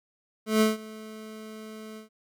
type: tone with ADSR envelope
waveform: 25% pulse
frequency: 217.5 Hz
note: A3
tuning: 20 cents flat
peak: -14 dBFS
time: 0.46-2.09 s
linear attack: 150 ms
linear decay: 160 ms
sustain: -22 dB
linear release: 120 ms
effects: none